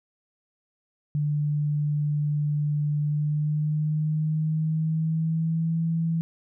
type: tone with pitch glide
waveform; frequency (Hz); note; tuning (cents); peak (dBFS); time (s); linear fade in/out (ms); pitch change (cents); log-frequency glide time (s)
sine; 148.1 to 164.33; D3 to E3; +15 to -5; -22; 1.15-6.21; 0; +180; 3.01-5.8
effects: none